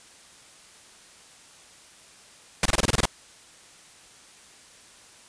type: noise bursts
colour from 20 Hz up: pink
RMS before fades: -20 dBFS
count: 9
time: 2.63-3.055 s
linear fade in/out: 2 ms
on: 25 ms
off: 25 ms
effects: white hiss -51 dBFS RMS until 5.28 s + resampled to 22050 Hz